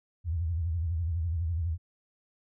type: tone with vibrato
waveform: sine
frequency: 83.3 Hz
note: E2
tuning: 19 cents sharp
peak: -27 dBFS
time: 0.24-1.78 s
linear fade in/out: 50 ms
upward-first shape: sine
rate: 12 Hz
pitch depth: 130 cents each way
effects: none